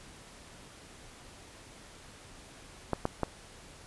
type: clicks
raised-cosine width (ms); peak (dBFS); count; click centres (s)
1; -14; 3; 2.933 / 3.054 / 3.233
effects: pink hiss -52 dBFS RMS until 3.86 s + resampled to 24000 Hz